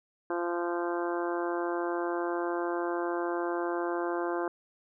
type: harmonic tone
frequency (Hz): 173.1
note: F3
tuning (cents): -15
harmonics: 2 / 3 / 4 / 5 / 6 / 7 / 8 / 9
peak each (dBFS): -31 / -37 / -37 / -40 / -39 / -43 / -44 / -42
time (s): 0.3-4.48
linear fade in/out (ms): 2
effects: none